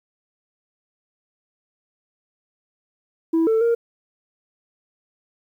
sine tone with pitch steps, 327.2 / 445.3 / 465.9 Hz, E4 / A4 / A#4, -13 / +21 / -1 cents, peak -13 dBFS, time 3.33-3.75 s, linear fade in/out 10 ms, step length 140 ms, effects tanh soft clip ceiling -14 dBFS + 9-bit

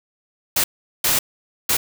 white noise bursts at uneven times, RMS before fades -18 dBFS, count 3, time 0.56-0.64 / 1.04-1.19 / 1.69-1.77 s, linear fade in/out 5 ms, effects none

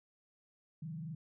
sine tone with frequency modulation, 159.7 Hz, D#3, 45 cents sharp, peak -40 dBFS, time 0.82-1.15 s, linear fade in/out 5 ms, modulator 23.7 Hz, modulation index 0.74, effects none

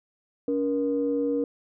sine tone pair together, 283.3 / 474.4 Hz, C#4 / A#4, +38 / +30 cents, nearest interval major sixth, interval 892 cents, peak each -25 dBFS, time 0.48-1.44 s, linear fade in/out 2 ms, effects tanh soft clip ceiling -15 dBFS

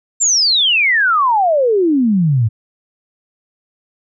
sine exponential sweep, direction down, 7540 to 104.3 Hz, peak -10 dBFS, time 0.2-2.49 s, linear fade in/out 20 ms, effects none

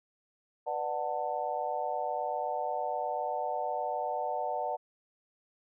sine chord, B minor seventh, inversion none, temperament just, 493.9 / 592.7 / 740.8 / 889 Hz, B4 / D5 / F#5 / A5, 0 / +16 / +2 / +18 cents, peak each -39 / -36 / -34 / -36 dBFS, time 0.66-4.77 s, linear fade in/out 20 ms, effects none

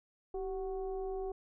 sine tone with frequency modulation, 384.7 Hz, G4, 33 cents flat, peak -35 dBFS, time 0.34-1.32 s, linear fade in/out 5 ms, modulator 360 Hz, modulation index 0.72, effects none

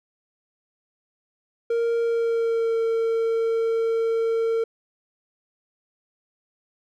triangle tone with pitch glide, 464.8 to 454.7 Hz, A#4 to A#4, -5 to -43 cents, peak -18 dBFS, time 1.7-4.64 s, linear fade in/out 5 ms, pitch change -38 cents, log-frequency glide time 2-2.8 s, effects none

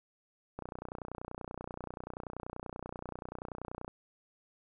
click train, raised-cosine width 1 ms, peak -26 dBFS, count 101, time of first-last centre 0.59-3.879 s, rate 30.4 Hz, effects none

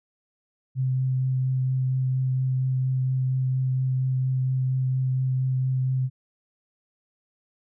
sine tone with vibrato, 130 Hz, C3, 11 cents flat, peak -21 dBFS, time 0.75-6.1 s, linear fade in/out 50 ms, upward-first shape triangle, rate 4.3 Hz, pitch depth 12 cents each way, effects none

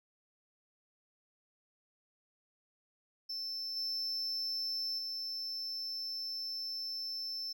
triangle tone with level steps, 5310 Hz, E8, 12 cents sharp, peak -36 / -33 / -36 dBFS, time 3.29-7.53 s, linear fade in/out 10 ms, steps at 3.76 / 4.98 s, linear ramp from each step 10 ms, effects none

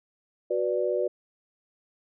sine chord, B minor, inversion second, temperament equal with one note detuned, 370 / 491.9 / 587.3 Hz, F#4 / B4 / D5, 0 / -7 / 0 cents, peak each -28 dBFS, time 0.5-1.08 s, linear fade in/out 10 ms, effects none

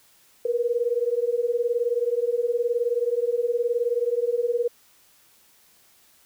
sine beating tone pair, 468.5 / 487.5 Hz, A#4 / B4, +9 / -23 cents, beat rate 19 Hz, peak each -24 dBFS, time 0.45-4.68 s, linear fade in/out 5 ms, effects white hiss -58 dBFS RMS until 6.25 s

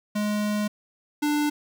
square tone pair in turn, 209.2 / 295.9 Hz, G#3 / D4, +13 / +13 cents, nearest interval tritone, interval 600 cents, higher second, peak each -24 / -22 dBFS, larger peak second, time 0.15-0.68 / 1.22-1.5 s, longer first, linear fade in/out 10 ms, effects 10-bit

